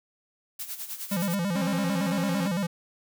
blue noise with tremolo, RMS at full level -34 dBFS, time 0.59-1.35 s, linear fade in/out 5 ms, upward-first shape sine, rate 9.7 Hz, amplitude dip 70%
square tone with vibrato, 185 Hz, F#3, in tune, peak -26 dBFS, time 1.11-2.67 s, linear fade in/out 10 ms, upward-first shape square, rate 8.9 Hz, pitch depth 140 cents each way
sawtooth tone with pitch glide, 268.2 to 270.8 Hz, C4 to C#4, +43 to -40 cents, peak -27 dBFS, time 1.55-2.48 s, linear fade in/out 5 ms, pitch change +17 cents, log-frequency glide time 1.76-2.05 s
effects none

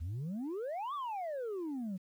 sine exponential two-way sweep, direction up then down, 74.7 to 1203 to 177.7 Hz, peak -33 dBFS, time 0-1.98 s, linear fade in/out 20 ms, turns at 0.94 s, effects tanh soft clip ceiling -35 dBFS + 11-bit

